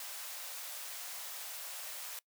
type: high-pass noise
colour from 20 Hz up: white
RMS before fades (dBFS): -44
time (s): 0-2.19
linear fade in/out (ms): 2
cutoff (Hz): 520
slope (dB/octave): 48
effects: noise-tail reverb RT60 0.1 s tail -22 dB re dry